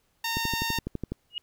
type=tone; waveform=10% pulse; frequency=917 Hz; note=A#5; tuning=29 cents flat; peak=-19 dBFS; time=0.24-0.79 s; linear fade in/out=5 ms
type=click train; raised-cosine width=3 ms; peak=-18 dBFS; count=10; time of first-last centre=0.37-1.12 s; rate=12 Hz
type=tone with exponential growth; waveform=sine; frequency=2878 Hz; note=F#7; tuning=49 cents flat; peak=-25 dBFS; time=1.3-1.38 s; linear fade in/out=1 ms; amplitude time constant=16 ms
effects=pink hiss -70 dBFS RMS until 1.42 s